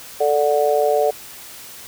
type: chord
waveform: sine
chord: D major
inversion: second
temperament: just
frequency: 440.5 / 587.3 / 734.2 Hz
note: A4 / D5 / F#5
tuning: +2 / 0 / -14 cents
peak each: -18 / -18 / -20 dBFS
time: 0.2-1.11 s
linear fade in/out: 10 ms
effects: white hiss -38 dBFS RMS until 1.87 s

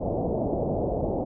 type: low-pass noise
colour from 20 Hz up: white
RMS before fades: -27 dBFS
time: 0-1.25 s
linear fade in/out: 20 ms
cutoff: 720 Hz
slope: 48 dB/octave
effects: none

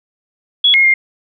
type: tone with pitch steps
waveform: sine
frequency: 3365 / 2151 / 2118 Hz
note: G#7 / C7 / C7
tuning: +22 / +47 / +21 cents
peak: -7 dBFS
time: 0.64-0.94 s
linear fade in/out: 5 ms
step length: 100 ms
effects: none

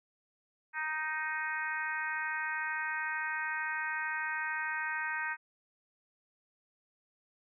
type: harmonic tone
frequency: 311.1 Hz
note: D#4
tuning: in tune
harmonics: 3 / 4 / 5 / 6 / 7 / 8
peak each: -40 / -44 / -36 / -38 / -44 / -45 dBFS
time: 0.73-5.37 s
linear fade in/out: 50 ms
effects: none

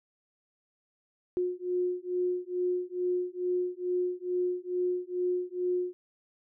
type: beating tone pair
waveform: sine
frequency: 359 / 361.3 Hz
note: F4 / F#4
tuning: +48 / -41 cents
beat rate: 2.3 Hz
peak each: -31 / -31 dBFS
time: 1.37-5.93 s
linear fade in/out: 0 ms
effects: none

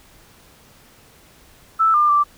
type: tone with pitch steps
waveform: sine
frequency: 1318 / 1199 / 1172 Hz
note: E6 / D6 / D6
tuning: -1 / +36 / -4 cents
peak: -12 dBFS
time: 1.79-2.24 s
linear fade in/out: 20 ms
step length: 150 ms
effects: pink hiss -50 dBFS RMS until 2.37 s

